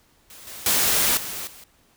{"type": "noise with level steps", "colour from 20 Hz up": "white", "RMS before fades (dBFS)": [-44, -38, -20, -32, -45], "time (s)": [0.3, 1.64], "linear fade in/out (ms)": 2, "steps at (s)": [0.47, 0.66, 1.17, 1.47], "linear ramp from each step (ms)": 2, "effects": ["pink hiss -60 dBFS RMS until 1.96 s"]}